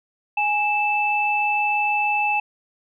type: tone pair together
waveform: sine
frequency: 830.6 / 2637 Hz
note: G#5 / E7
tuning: 0 / 0 cents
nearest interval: octave + minor sixth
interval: 2000 cents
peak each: -21 dBFS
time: 0.37-2.4 s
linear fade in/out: 5 ms
effects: none